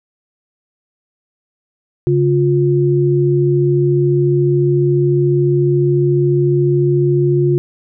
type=tone pair together; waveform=sine; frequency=140 / 354.1 Hz; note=C#3 / F4; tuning=+18 / +24 cents; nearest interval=octave + major third; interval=1606 cents; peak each=-13 dBFS; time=2.07-7.58 s; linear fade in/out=0 ms; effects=none